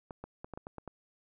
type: clicks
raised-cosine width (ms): 1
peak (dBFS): -28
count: 8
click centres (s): 0.108 / 0.24 / 0.445 / 0.537 / 0.575 / 0.669 / 0.783 / 0.877
effects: none